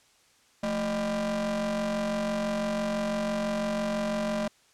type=ring-modulated tone; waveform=45% pulse; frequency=196 Hz; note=G3; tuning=in tune; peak=-24 dBFS; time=0.63-4.48 s; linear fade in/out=5 ms; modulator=415 Hz; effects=white hiss -62 dBFS RMS until 4.73 s + low-pass 8000 Hz 12 dB/octave